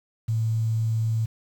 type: tone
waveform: sine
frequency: 112 Hz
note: A2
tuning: 31 cents sharp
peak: -21 dBFS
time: 0.28-1.26 s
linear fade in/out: 10 ms
effects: 8-bit